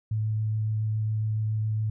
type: tone with vibrato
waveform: sine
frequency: 108.5 Hz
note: A2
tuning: 24 cents flat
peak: -24 dBFS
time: 0.11-1.9 s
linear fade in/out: 5 ms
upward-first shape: triangle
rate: 7.2 Hz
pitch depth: 11 cents each way
effects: none

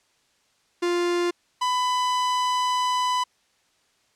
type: tone pair in turn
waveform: 45% pulse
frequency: 349.6 / 998.6 Hz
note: F4 / B5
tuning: +2 / +19 cents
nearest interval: octave + tritone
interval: 1817 cents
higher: second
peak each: -21 dBFS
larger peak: neither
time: 0.82-1.31 / 1.61-3.24 s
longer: second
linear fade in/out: 10 ms
effects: white hiss -65 dBFS RMS until 4.15 s + low-pass 7000 Hz 12 dB/octave

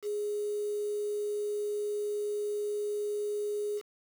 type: tone with quantisation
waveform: sine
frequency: 415.3 Hz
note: G#4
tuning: in tune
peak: -30 dBFS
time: 0.02-3.82 s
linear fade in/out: 50 ms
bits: 8
effects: none

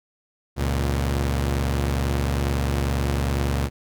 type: tone pair together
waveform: sawtooth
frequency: 69.93 / 117.6 Hz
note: C#2 / A#2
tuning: +16 / +16 cents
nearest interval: major sixth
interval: 900 cents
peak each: -18 / -23 dBFS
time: 0.56-3.7 s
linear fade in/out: 50 ms
effects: none

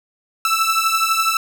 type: beating tone pair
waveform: sawtooth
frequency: 1316 / 1328 Hz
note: E6 / E6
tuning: -3 / +12 cents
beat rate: 12 Hz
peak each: -15 dBFS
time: 0.45-1.37 s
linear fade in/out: 2 ms
effects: none

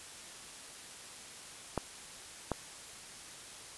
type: clicks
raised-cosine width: 1 ms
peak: -17 dBFS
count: 2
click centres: 1.777 / 2.517 s
effects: white hiss -49 dBFS RMS until 3.77 s + resampled to 24000 Hz

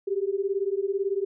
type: beating tone pair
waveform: sine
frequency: 385 / 403 Hz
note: G4 / G4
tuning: -31 / +48 cents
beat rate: 18 Hz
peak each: -27 dBFS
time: 0.07-1.25 s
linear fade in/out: 10 ms
effects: none

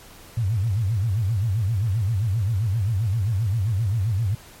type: tone with vibrato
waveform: sine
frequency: 104.7 Hz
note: G#2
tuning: 15 cents sharp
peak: -19 dBFS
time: 0.37-4.35 s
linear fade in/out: 5 ms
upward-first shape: sine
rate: 7.6 Hz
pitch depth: 230 cents each way
effects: pink hiss -46 dBFS RMS until 4.6 s + MP3 64 kbps

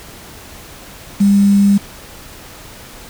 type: tone with quantisation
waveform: sine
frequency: 200.3 Hz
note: G3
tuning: 38 cents sharp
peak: -7 dBFS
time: 1.2-1.78 s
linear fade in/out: 10 ms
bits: 5
effects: pink hiss -36 dBFS RMS until 3.09 s

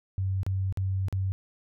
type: tone with dropouts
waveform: sine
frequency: 95.5 Hz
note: G2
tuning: 45 cents flat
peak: -25 dBFS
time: 0.18-1.32 s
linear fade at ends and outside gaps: 0 ms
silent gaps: 0.432-0.465 / 0.725-0.773 / 1.084-1.126 s
effects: none

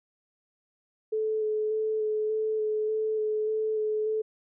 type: tone with vibrato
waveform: sine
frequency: 432.2 Hz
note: A4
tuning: 31 cents flat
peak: -25 dBFS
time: 1.12-4.22 s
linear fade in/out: 10 ms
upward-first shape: square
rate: 1.7 Hz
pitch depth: 12 cents each way
effects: none

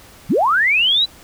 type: linear sweep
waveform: sine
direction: up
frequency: 110 to 4024 Hz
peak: -12 dBFS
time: 0.29-1.06 s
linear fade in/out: 20 ms
effects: pink hiss -44 dBFS RMS until 1.23 s

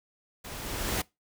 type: noise with level ramp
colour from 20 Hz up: pink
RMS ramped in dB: -42 to -28 dBFS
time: 0.44-1.02 s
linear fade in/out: 10 ms
effects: noise-tail reverb RT60 0.2 s tail -22 dB re dry

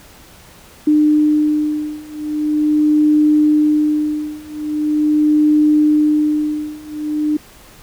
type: beating tone pair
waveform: sine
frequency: 301.7 / 302.12 Hz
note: D4 / D4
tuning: +47 / +49 cents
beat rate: 0.42 Hz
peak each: -15 / -14 dBFS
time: 0.87-7.37 s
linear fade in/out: 5 ms
effects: pink hiss -43 dBFS RMS until 7.82 s

